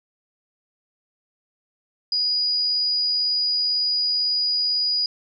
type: tone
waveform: sine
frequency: 4909 Hz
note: D#8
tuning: 24 cents flat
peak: -19 dBFS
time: 2.12-5.06 s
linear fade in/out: 2 ms
effects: none